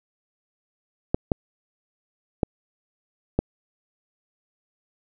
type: clicks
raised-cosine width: 2 ms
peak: -6 dBFS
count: 4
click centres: 1.145 / 1.318 / 2.432 / 3.39 s
effects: none